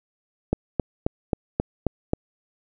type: click train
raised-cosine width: 2 ms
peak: -7 dBFS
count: 7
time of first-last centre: 0.53-2.134 s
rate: 3.74 Hz
effects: none